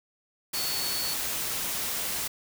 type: tone in noise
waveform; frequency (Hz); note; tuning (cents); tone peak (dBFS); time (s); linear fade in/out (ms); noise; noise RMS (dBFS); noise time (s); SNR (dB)
sine; 4435; C#8; 0; -32; 0.54-1.14; 10; white; -31; 0.53-2.28; -4
effects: none